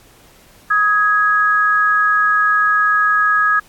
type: tone pair together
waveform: sine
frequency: 1260.5 / 1661.2 Hz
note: D#6 / G#6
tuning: +22 / 0 cents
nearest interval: perfect fourth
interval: 478 cents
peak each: -14 dBFS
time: 0.7-3.6 s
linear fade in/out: 10 ms
effects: pink hiss -48 dBFS RMS until 3.68 s + AAC 64 kbps